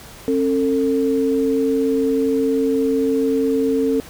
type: tone pair together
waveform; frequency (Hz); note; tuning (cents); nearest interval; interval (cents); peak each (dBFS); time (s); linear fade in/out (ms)
sine; 270 / 448.8; C#4 / A4; -45 / +34; major sixth; 879; -18; 0.28-4; 0
effects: pink hiss -40 dBFS RMS until 4.09 s